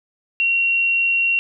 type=tone; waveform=sine; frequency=2742 Hz; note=F7; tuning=32 cents flat; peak=-15 dBFS; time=0.4-1.39 s; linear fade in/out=0 ms; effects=none